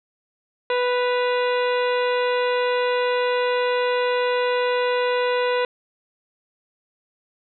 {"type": "harmonic tone with a mistuned harmonic", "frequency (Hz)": 493.9, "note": "B4", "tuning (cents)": 0, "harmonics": [1, 2, 3, 4, 5, 6, 7, 8], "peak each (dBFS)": [-20, -26, -30, -32, -34, -36, -37, -38], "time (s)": [0.7, 5.65], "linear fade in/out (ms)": 2, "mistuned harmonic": 6, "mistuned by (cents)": -91, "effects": []}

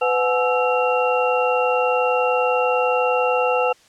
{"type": "tone cluster", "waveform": "sine", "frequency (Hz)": [502, 731, 851, 1320, 2755], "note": ["B4", "F#5", "G#5", "E6", "F7"], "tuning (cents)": [28, -21, 42, 2, -24], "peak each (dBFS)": [-19, -24, -24, -25, -26], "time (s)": [0.01, 3.73], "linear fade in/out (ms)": 10, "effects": ["white hiss -53 dBFS RMS until 3.88 s", "low-pass 7000 Hz 12 dB/octave"]}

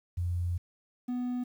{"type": "tone pair in turn", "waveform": ["sine", "triangle"], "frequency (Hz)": [87.7, 247.4], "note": ["F2", "B3"], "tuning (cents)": [8, 3], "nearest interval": "octave + tritone", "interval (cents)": 1795, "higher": "second", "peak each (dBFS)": -28, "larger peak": "neither", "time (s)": [[0.17, 0.58], [1.08, 1.44]], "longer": "first", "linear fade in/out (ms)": 10, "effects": ["10-bit"]}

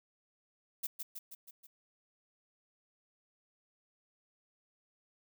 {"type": "noise with echo", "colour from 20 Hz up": "violet", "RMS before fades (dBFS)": -36, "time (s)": [0.83, 0.87], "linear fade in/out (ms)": 10, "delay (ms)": 160, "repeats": 5, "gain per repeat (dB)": -4, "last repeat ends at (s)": 1.67, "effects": []}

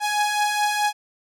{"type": "beating tone pair", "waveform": "sawtooth", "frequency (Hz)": [830.6, 835.3], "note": ["G#5", "G#5"], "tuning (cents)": [0, 10], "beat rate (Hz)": 4.7, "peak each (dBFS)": [-23, -17], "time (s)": [0, 0.93], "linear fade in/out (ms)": 50, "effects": ["low-pass 12000 Hz 12 dB/octave"]}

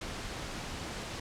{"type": "noise with amplitude modulation", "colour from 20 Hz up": "pink", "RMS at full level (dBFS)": -38, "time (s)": [0.01, 1.2], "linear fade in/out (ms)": 5, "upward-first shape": "sine", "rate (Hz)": 249, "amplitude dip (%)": 30, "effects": ["low-pass 7000 Hz 12 dB/octave"]}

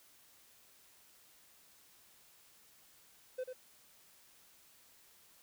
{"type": "tone with echo", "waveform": "triangle", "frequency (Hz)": 511, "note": "C5", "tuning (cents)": -41, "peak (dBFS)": -34, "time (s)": [3.38, 3.44], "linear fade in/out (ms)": 10, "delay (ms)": 93, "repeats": 1, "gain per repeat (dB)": -6, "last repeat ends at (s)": 3.533, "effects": ["white hiss -64 dBFS RMS until 5.42 s"]}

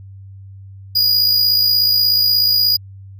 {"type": "tone with amplitude modulation", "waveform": "square", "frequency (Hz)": 4897, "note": "D#8", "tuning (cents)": -28, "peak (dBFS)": -10, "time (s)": [0.95, 2.77], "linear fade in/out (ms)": 10, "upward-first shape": "sine", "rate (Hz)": 56.6, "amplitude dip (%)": 45, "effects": ["added 97 Hz sine -34 dBFS peak until 3.19 s"]}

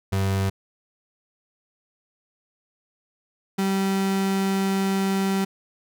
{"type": "tone pair in turn", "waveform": "35% pulse", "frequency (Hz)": [96.9, 193.8], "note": ["G2", "G3"], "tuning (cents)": [-20, -20], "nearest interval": "octave", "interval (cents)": 1200, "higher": "second", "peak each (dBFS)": -19, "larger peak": "neither", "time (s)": [[0.12, 0.5], [3.58, 5.45]], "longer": "second", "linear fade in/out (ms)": 10, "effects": []}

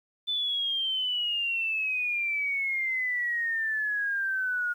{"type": "exponential sweep", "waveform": "sine", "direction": "down", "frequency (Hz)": [3528, 1429], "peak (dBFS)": -26, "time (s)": [0.27, 4.74], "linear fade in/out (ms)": 20, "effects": ["10-bit"]}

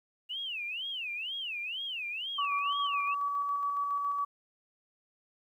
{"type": "tone with vibrato", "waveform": "sine", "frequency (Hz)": 2794, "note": "F7", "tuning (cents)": 0, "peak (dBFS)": -34, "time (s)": [0.29, 3.15], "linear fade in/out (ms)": 20, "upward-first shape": "sine", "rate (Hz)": 2.1, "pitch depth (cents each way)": 280}
{"type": "tone with tremolo", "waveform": "sine", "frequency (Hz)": 1141, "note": "C#6", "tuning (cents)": 50, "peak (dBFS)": -28, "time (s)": [2.38, 4.25], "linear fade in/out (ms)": 10, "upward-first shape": "square", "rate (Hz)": 7.2, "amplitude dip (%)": 25}
{"effects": ["11-bit"]}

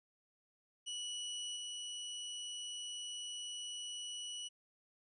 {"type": "tone with level steps", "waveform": "sawtooth", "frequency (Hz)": 2942, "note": "F#7", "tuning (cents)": -11, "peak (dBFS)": [-37, -39], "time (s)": [0.86, 4.49], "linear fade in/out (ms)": 20, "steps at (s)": 1.56, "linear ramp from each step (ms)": 5, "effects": ["resampled to 24000 Hz"]}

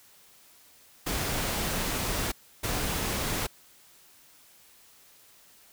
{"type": "noise bursts at uneven times", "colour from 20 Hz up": "pink", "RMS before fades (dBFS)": -30, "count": 2, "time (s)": [[1.06, 2.32], [2.63, 3.47]], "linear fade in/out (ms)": 10, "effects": ["white hiss -57 dBFS RMS until 5.72 s"]}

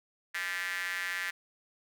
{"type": "tone with high-pass filter", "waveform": "square", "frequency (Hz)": 91.9, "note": "F#2", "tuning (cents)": -11, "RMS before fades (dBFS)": -35, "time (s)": [0.34, 1.31], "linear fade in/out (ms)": 10, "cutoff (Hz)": 1800, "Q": 5.2, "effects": []}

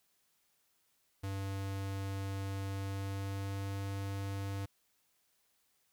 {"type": "tone with pitch glide", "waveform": "square", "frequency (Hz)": [97.7, 98.55], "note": ["G2", "G2"], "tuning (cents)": [-5, 10], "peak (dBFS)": -37, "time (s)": [1.23, 4.66], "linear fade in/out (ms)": 10, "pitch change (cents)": 15, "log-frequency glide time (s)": [2.65, 3.76], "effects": ["white hiss -75 dBFS RMS until 5.92 s"]}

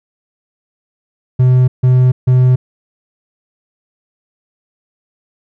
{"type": "tone bursts", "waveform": "triangle", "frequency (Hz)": 127.1, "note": "C3", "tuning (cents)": -50, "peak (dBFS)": -4, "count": 3, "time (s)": [1.39, 2.56], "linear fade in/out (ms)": 10, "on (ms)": 290, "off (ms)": 150, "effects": []}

